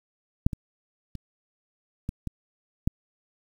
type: clicks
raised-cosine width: 5 ms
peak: -6 / -19 / -24 / -17 / -18 / -10 dBFS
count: 6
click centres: 0.465 / 0.532 / 1.153 / 2.091 / 2.273 / 2.875 s
effects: 8-bit